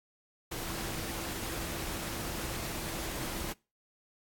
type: tone in noise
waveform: sine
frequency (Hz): 331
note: E4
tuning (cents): +7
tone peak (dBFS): -47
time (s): 0.51-3.53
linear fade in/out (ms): 10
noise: pink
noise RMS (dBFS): -38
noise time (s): 0.51-3.53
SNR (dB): -12
effects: noise-tail reverb RT60 0.3 s tail -24 dB re dry + AAC 64 kbps